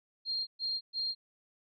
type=tone bursts; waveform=sine; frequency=4209 Hz; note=C8; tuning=9 cents sharp; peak=-31 dBFS; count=3; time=0.25-1.15 s; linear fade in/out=50 ms; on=220 ms; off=120 ms; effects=none